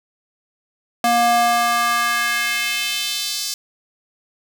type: tone with high-pass filter sweep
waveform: square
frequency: 236.7 Hz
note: A#3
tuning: 27 cents sharp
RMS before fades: -19 dBFS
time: 1.04-3.54 s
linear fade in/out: 2 ms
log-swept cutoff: 520 to 5100 Hz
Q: 2
effects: none